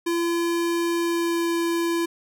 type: tone with pitch glide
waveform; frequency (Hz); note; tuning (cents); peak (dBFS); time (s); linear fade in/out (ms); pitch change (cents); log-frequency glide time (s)
square; 340 to 337.8; F4 to E4; -46 to +42; -22; 0.06-2.06; 10; -12; 0.99-1.48
effects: none